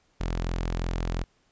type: tone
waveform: sawtooth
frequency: 42.84 Hz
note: F1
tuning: 33 cents flat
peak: -23 dBFS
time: 0.2-1.24 s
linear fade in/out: 10 ms
effects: pink hiss -67 dBFS RMS until 1.51 s + resampled to 16000 Hz